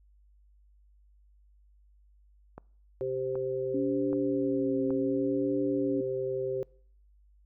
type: click train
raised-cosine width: 1 ms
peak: -28 dBFS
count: 4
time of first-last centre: 2.58-4.906 s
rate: 1.29 Hz
type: harmonic tone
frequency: 130.3 Hz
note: C3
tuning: 7 cents flat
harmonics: 1 / 3 / 4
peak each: -43 / -31 / -34 dBFS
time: 3.01-6.63 s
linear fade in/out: 0 ms
type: tone with vibrato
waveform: sine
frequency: 279.7 Hz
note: C#4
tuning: 16 cents sharp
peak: -28 dBFS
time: 3.74-6.01 s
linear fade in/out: 5 ms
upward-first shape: triangle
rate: 0.67 Hz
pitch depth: 56 cents each way
effects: noise-tail reverb RT60 0.6 s tail -25 dB re dry + added 50 Hz sine -58 dBFS peak until 7.45 s